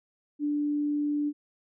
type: tone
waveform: sine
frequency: 293.6 Hz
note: D4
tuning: in tune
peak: -25 dBFS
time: 0.39-1.33 s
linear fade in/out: 50 ms
effects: none